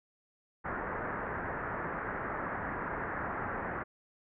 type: low-pass noise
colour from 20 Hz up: white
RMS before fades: -37 dBFS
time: 0.64-3.84 s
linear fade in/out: 20 ms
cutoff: 1800 Hz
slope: 48 dB/octave
effects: none